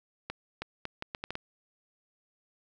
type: accelerating click train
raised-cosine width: 0.3 ms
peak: -19 dBFS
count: 8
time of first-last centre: 0.3-1.354 s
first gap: 320 ms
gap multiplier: 0.73
effects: none